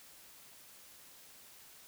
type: silence
effects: white hiss -57 dBFS RMS until 1.87 s